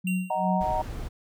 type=tone with tremolo; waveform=sine; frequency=183.7 Hz; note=F#3; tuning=12 cents flat; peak=-23 dBFS; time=0.04-0.64 s; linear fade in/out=10 ms; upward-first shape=sine; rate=2.6 Hz; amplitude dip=100%
type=tone with exponential decay; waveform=square; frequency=2759 Hz; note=F7; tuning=22 cents flat; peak=-30 dBFS; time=0.07-0.58 s; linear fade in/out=2 ms; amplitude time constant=110 ms
type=chord; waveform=sine; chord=D# minor; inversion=none; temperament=equal with one note detuned; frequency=622.3 / 747.7 / 932.3 Hz; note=D#5 / F#5 / A#5; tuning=0 / +18 / 0 cents; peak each=-30 / -28 / -28 dBFS; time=0.3-0.82 s; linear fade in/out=5 ms
type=noise; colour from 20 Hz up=brown; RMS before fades=-34 dBFS; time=0.6-1.09 s; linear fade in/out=20 ms
effects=none